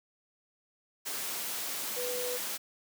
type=tone in noise; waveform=sine; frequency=495 Hz; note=B4; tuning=4 cents sharp; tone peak=-34 dBFS; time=1.96-2.38 s; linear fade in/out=20 ms; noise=white; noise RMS=-36 dBFS; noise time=1.05-2.58 s; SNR=-1 dB; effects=high-pass 200 Hz 12 dB/octave